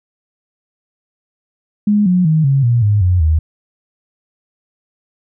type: tone with pitch steps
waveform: sine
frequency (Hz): 207.7 / 180.81 / 157.41 / 137.03 / 119.29 / 103.85 / 90.41 / 78.7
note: G#3 / F#3 / D#3 / C#3 / A#2 / G#2 / F#2 / D#2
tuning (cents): 0 / -40 / +20 / -20 / +40 / 0 / -40 / +20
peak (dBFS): -9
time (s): 1.87-3.39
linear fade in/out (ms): 5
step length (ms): 190
effects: none